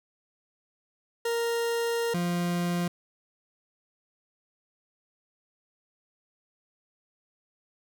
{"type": "tone pair in turn", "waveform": "40% pulse", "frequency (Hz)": [466.2, 174.63], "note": ["A#4", "F3"], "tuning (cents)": [0, 0], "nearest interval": "octave + perfect fourth", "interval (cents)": 1700, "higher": "first", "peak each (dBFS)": -25, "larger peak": "neither", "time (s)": [[1.25, 2.14], [2.14, 2.88]], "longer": "first", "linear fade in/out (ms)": 5, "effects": []}